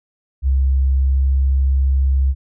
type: tone with pitch glide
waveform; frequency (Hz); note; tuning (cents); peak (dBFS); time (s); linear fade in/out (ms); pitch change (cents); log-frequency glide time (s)
sine; 66.8 to 67.19; C2 to C2; +36 to +47; -12; 0.42-2.35; 50; +11; 0.98-1.25
effects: none